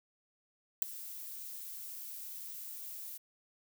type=noise with ADSR envelope; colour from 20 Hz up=violet; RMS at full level=-24 dBFS; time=0.82-3.18 s; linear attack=5 ms; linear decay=3 ms; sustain=-21 dB; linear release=13 ms; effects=none